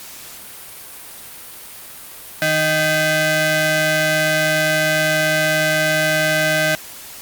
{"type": "ring-modulated tone", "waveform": "sawtooth", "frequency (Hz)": 466.2, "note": "A#4", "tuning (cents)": 0, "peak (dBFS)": -8, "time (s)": [2.42, 6.75], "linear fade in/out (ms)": 0, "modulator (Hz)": 1090, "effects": ["white hiss -36 dBFS RMS until 7.21 s", "Opus 48 kbps"]}